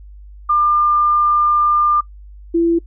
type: tone pair in turn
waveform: sine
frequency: 1199 / 336.5 Hz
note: D6 / E4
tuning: +36 / +36 cents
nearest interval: octave + minor seventh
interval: 2200 cents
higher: first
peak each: -11 dBFS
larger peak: neither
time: 0.49-2.01 / 2.54-2.79 s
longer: first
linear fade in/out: 10 ms
effects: noise-tail reverb RT60 0.1 s tail -22 dB re dry + added 50 Hz sine -35 dBFS peak until 2.86 s